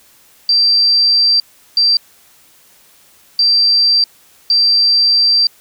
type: tone bursts at uneven times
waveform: sine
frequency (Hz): 4699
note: D8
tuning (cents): 0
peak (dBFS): -8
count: 4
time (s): 0.49-1.4 / 1.77-1.97 / 3.39-4.04 / 4.5-5.47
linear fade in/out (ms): 2
effects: white hiss -48 dBFS RMS until 5.6 s